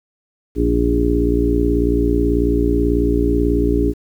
harmonic tone with a mistuned harmonic, 58.27 Hz, A#1, in tune, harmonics 1 / 2 / 3 / 4 / 5 / 6 / 7, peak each -18 / -26 / -27 / -27 / -18 / -23 / -20 dBFS, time 0.55-3.94 s, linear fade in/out 50 ms, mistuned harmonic 7, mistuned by +16 cents, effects 8-bit

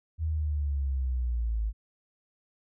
sine linear sweep, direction down, 80.9 to 51.91 Hz, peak -26 dBFS, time 0.18-1.73 s, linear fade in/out 50 ms, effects none

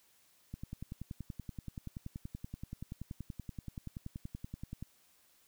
click train, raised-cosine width 5 ms, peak -29 dBFS, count 46, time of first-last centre 0.54-4.826 s, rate 10.5 Hz, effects white hiss -68 dBFS RMS until 5.47 s

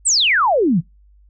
sine exponential sweep, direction down, 8910 to 146 Hz, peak -12 dBFS, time 0.05-0.81 s, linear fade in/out 20 ms, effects noise-tail reverb RT60 0.2 s tail -24 dB re dry + added 50 Hz sine -47 dBFS peak until 1.29 s

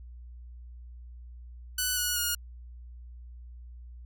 5% pulse tone with pitch steps, 1491 / 1462 / 1433.6 Hz, F#6 / F#6 / F6, +13 / -21 / +45 cents, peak -16 dBFS, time 1.78-2.35 s, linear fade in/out 5 ms, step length 190 ms, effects added 60 Hz sine -43 dBFS peak until 4.05 s

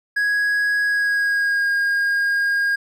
triangle tone with pitch glide, 1661.2 to 1625.1 Hz, G#6 to G#6, 0 to -38 cents, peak -15 dBFS, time 0.16-2.76 s, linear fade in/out 10 ms, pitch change -38 cents, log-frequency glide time 0.83-1.7 s, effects none

